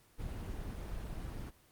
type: noise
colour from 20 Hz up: brown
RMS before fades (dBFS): -41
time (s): 0.18-1.51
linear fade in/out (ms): 20
effects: pink hiss -65 dBFS RMS until 1.71 s + Opus 24 kbps